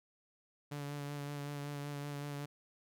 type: tone with vibrato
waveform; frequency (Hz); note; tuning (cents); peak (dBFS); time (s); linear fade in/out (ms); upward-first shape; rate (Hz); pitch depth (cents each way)
sawtooth; 144.1; D3; -33; -36; 0.71-2.46; 10; sine; 5.3; 20
effects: none